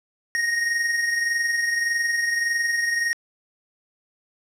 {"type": "tone pair together", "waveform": "square", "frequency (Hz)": [1864.7, 1886.4], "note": ["A#6", "A#6"], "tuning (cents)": [0, 20], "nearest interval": "unison", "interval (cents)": 20, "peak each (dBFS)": [-22, -31], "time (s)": [0.35, 3.13], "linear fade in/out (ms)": 0, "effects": ["low-pass 9000 Hz 12 dB/octave", "8-bit"]}